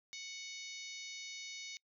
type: harmonic tone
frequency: 740 Hz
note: F#5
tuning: in tune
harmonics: 3 / 4 / 5 / 6 / 7 / 8 / 9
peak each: -49 / -56 / -50 / -53 / -54 / -52 / -57 dBFS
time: 0.13-1.77 s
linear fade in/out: 0 ms
effects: noise-tail reverb RT60 0.1 s tail -26 dB re dry